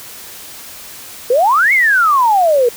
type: exponential two-way sweep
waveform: sine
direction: up then down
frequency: 461.9 to 2226 to 461.9 Hz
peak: -8 dBFS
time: 1.3-2.69 s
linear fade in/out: 5 ms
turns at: 1.73 s
effects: white hiss -33 dBFS RMS until 2.76 s

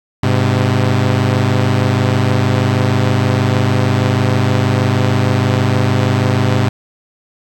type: tone pair together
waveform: sawtooth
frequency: 101.43 / 127.8 Hz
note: G#2 / C3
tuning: -40 / -40 cents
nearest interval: major third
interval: 400 cents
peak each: -10 dBFS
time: 0.23-6.69 s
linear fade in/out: 5 ms
effects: low-pass 5000 Hz 12 dB/octave + 7-bit

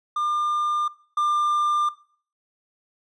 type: tone pair in turn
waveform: triangle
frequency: 1200 / 1195.6 Hz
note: D6 / D6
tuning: +37 / +31 cents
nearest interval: unison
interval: 6 cents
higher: first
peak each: -20 / -17 dBFS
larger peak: second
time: 0.16-0.88 / 1.17-1.89 s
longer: neither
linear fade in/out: 5 ms
effects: noise-tail reverb RT60 0.5 s tail -19 dB re dry + resampled to 24000 Hz

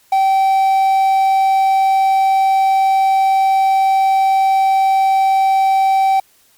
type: tone with quantisation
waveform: triangle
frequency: 773 Hz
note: G5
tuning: 24 cents flat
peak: -8 dBFS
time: 0.12-6.2 s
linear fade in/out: 5 ms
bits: 6
effects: white hiss -53 dBFS RMS until 6.57 s + MP3 96 kbps

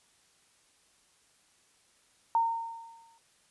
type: tone with exponential decay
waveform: sine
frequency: 917 Hz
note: A#5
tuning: 29 cents flat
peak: -21 dBFS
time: 2.35-3.18 s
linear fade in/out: 1 ms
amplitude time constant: 180 ms
effects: white hiss -66 dBFS RMS until 3.5 s + resampled to 24000 Hz

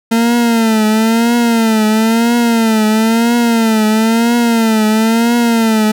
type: tone with vibrato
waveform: 40% pulse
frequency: 226.3 Hz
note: A3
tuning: 49 cents sharp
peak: -8 dBFS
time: 0.11-5.92 s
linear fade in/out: 10 ms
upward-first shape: triangle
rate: 1 Hz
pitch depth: 99 cents each way
effects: none

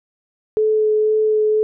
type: tone with vibrato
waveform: sine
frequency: 430.6 Hz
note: A4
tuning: 37 cents flat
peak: -13 dBFS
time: 0.57-1.63 s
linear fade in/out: 0 ms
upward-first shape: sine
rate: 2 Hz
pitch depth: 10 cents each way
effects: none

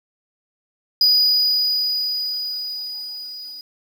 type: tone with level ramp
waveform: triangle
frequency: 4932 Hz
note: D#8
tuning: 16 cents flat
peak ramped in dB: -10 to -32 dBFS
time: 1.01-3.61 s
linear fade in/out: 2 ms
effects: 8-bit

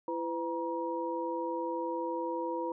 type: tone cluster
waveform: sine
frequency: 335.7 / 504 / 950 Hz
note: E4 / B4 / A#5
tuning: +32 / +35 / +33 cents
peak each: -36 / -36 / -36 dBFS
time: 0.08-2.72 s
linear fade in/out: 2 ms
effects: none

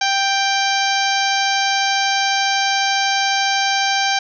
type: harmonic tone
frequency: 786 Hz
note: G5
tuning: 4 cents sharp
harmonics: 1 / 2 / 3 / 4 / 5 / 6 / 7 / 8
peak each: -19 / -22 / -24 / -25 / -26 / -27 / -27 / -28 dBFS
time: 0.01-4.19 s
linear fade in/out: 5 ms
effects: none

